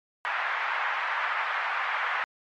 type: band-pass noise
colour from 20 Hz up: white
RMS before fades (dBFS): -29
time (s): 0.25-2.24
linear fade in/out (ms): 0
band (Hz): 810 to 2000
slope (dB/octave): 24
effects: MP3 48 kbps